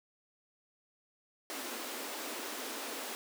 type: high-pass noise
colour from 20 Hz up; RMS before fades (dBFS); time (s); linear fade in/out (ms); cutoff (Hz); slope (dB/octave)
pink; -41; 1.5-3.15; 0; 230; 96
effects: none